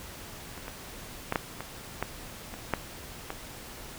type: clicks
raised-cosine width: 0.5 ms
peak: -26 / -23 / -12 / -10 / -20 / -13 / -24 / -10 / -18 dBFS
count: 9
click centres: 0.577 / 0.681 / 1.324 / 1.358 / 1.606 / 2.026 / 2.54 / 2.737 / 3.304 s
effects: pink hiss -44 dBFS RMS until 3.98 s